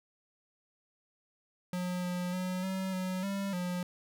square tone with pitch steps, 180 / 178.9 / 183.5 / 189.6 / 185.2 / 197.3 / 178.8 Hz, F#3 / F3 / F#3 / F#3 / F#3 / G3 / F3, -47 / +42 / -14 / +43 / +2 / +11 / +41 cents, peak -33 dBFS, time 1.73-3.83 s, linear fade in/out 2 ms, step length 300 ms, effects none

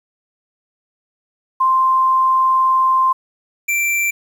sine / square tone pair in turn, 1046.5 / 2349 Hz, C6 / D7, 0 / 0 cents, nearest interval octave + major second, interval 1400 cents, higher second, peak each -11 / -16 dBFS, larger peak first, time 1.6-3.13 / 3.68-4.11 s, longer first, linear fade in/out 10 ms, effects 8-bit

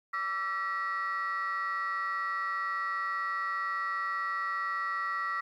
sine tone cluster, 1156 / 1341 / 1920 Hz, D6 / E6 / B6, -28 / +29 / -49 cents, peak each -34 / -33 / -33 dBFS, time 0.13-5.41 s, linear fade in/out 10 ms, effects tanh soft clip ceiling -25 dBFS + 11-bit

